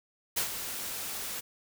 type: noise with ADSR envelope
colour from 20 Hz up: white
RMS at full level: -28 dBFS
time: 0.36-1.41 s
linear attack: 15 ms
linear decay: 100 ms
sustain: -9 dB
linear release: 16 ms
effects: none